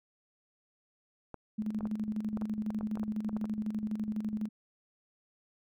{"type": "clicks", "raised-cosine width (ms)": 1, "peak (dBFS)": -27, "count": 12, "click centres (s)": [1.343, 1.808, 1.855, 2.373, 2.42, 2.704, 2.81, 2.973, 3.032, 3.293, 3.366, 3.443]}
{"type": "tone with tremolo", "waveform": "sine", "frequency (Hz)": 214, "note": "A3", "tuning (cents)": -48, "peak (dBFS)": -29, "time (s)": [1.58, 4.49], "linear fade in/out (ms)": 10, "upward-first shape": "square", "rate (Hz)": 12, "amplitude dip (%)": 60}
{"effects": ["MP3 96 kbps"]}